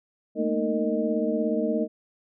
sine tone cluster, 216.8 / 233.8 / 309.8 / 458.3 / 618 Hz, A3 / A#3 / D#4 / A#4 / D#5, -25 / +5 / -7 / -29 / -12 cents, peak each -29 dBFS, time 0.35-1.88 s, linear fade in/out 50 ms, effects none

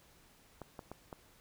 clicks, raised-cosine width 1 ms, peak -30 dBFS, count 4, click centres 0.617 / 0.792 / 0.916 / 1.128 s, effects pink hiss -64 dBFS RMS until 1.4 s

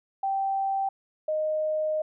sine tone pair in turn, 780 / 619.1 Hz, G5 / D#5, -9 / -9 cents, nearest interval major third, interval 400 cents, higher first, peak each -24 dBFS, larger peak neither, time 0.23-0.89 / 1.28-2.02 s, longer second, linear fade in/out 5 ms, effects none

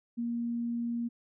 sine tone, 235.6 Hz, A#3, 19 cents sharp, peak -30 dBFS, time 0.17-1.09 s, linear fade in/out 20 ms, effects none

